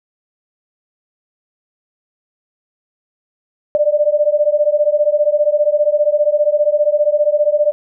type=beating tone pair; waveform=sine; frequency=587.3 / 602.3 Hz; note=D5 / D5; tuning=0 / +44 cents; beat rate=15 Hz; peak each=-14 dBFS; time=3.75-7.72 s; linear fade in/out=0 ms; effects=none